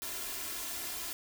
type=noise with comb filter; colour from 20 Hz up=white; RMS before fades=-39 dBFS; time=0.02-1.13 s; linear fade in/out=0 ms; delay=2.9 ms; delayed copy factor=+0.75; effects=none